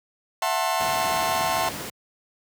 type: chord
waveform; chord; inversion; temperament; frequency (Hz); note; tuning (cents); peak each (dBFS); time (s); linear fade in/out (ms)
40% pulse; F# half-diminished seventh; third; just; 666 / 740 / 888 / 1065.6; E5 / F#5 / A5 / C6; +18 / 0 / +16 / +31; -27; 0.42-1.69; 2
type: noise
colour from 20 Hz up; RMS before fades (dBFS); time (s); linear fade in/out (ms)
pink; -33; 0.8-1.9; 5
effects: high-pass 100 Hz 12 dB/octave